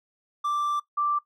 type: tone pair in turn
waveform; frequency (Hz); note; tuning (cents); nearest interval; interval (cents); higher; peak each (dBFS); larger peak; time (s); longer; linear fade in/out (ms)
triangle / sine; 1174.7 / 1174.7; D6 / D6; 0 / 0; unison; 0; neither; -22; neither; 0.44-0.8 / 0.97-1.19; first; 10
effects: noise-tail reverb RT60 0.1 s tail -17 dB re dry